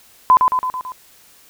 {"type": "tone with echo", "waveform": "sine", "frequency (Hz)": 1014, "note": "B5", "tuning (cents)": 45, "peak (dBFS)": -6, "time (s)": [0.3, 0.37], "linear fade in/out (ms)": 0, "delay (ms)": 110, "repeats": 5, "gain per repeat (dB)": -4, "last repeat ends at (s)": 0.92, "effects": ["white hiss -49 dBFS RMS until 1.49 s"]}